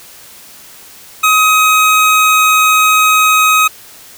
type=tone; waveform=25% pulse; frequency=1263 Hz; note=D#6; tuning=26 cents sharp; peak=-3 dBFS; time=1.23-3.68 s; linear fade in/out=10 ms; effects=white hiss -37 dBFS RMS until 4.17 s